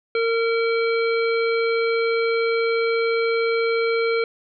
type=harmonic tone; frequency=458.5 Hz; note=A#4; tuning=29 cents flat; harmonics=1 / 3 / 5 / 7 / 9; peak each=-19 / -28 / -27 / -39 / -35 dBFS; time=0.15-4.24 s; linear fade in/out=2 ms; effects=none